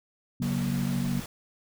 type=chord; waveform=sine; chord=F# major; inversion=second; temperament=equal with one note detuned; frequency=138.59 / 185 / 238 Hz; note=C#3 / F#3 / A#3; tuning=0 / 0 / +36 cents; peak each=-30 dBFS; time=0.4-1.2 s; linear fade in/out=5 ms
type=noise; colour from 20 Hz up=pink; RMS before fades=-40 dBFS; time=0.42-1.26 s; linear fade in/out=2 ms
effects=none